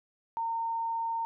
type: tone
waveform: sine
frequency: 915 Hz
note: A#5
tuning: 32 cents flat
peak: -29 dBFS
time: 0.37-1.25 s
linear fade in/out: 0 ms
effects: none